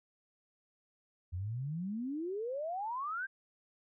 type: exponential sweep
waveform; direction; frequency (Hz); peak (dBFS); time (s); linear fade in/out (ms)
sine; up; 84 to 1615; -35; 1.32-3.27; 20
effects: none